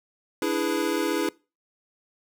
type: chord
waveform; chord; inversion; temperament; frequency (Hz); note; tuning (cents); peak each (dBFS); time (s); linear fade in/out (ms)
square; E dominant seventh; third; equal; 293.7 / 329.6 / 415.3 / 493.9; D4 / E4 / G#4 / B4; 0 / 0 / 0 / 0; -30 / -28 / -30 / -32; 0.42-1.29; 2
effects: noise-tail reverb RT60 0.3 s tail -23 dB re dry